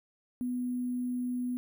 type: tone with sample-and-hold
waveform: sine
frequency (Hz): 248.1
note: B3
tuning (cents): +8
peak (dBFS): -30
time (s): 0.41-1.57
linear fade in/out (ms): 0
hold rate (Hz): 11025
effects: none